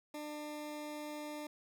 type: tone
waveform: 20% pulse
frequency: 299.2 Hz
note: D4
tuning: 32 cents sharp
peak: -37 dBFS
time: 0.14-1.47 s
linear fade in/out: 5 ms
effects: none